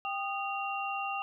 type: tone cluster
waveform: sine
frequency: 789 / 1233 / 2763 Hz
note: G5 / D#6 / F7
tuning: +11 / -16 / -19 cents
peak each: -35 / -37 / -37 dBFS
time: 0.05-1.22 s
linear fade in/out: 0 ms
effects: none